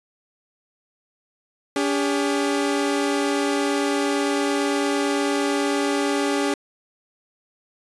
sawtooth tone pair together, 284.6 / 402.5 Hz, C#4 / G4, +46 / +46 cents, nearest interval tritone, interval 600 cents, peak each -18 / -20 dBFS, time 1.76-6.54 s, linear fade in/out 2 ms, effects resampled to 24000 Hz

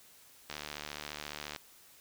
click train, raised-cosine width 0.2 ms, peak -22 dBFS, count 80, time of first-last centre 0.5-1.562 s, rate 74.4 Hz, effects white hiss -59 dBFS RMS until 2 s

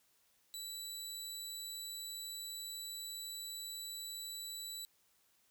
20% pulse tone, 3951 Hz, B7, in tune, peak -37 dBFS, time 0.54-4.85 s, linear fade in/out 0 ms, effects white hiss -73 dBFS RMS until 5.5 s

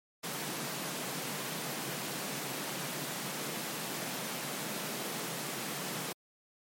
pink high-pass noise, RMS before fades -38 dBFS, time 0.23-6.13 s, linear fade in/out 10 ms, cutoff 130 Hz, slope 96 dB/octave, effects MP3 64 kbps

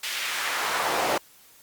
brown noise with high-pass filter sweep, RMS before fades -27 dBFS, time 0.03-1.18 s, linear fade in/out 5 ms, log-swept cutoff 2800 to 540 Hz, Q 1.2, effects white hiss -54 dBFS RMS until 1.62 s + Opus 48 kbps

